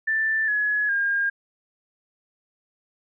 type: tone with pitch steps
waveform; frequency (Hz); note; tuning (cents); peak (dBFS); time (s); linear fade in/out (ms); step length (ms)
sine; 1769 / 1690.1 / 1614.7; A6 / G#6 / G#6; +9 / +30 / -49; -20; 0.07-1.3; 10; 410
effects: none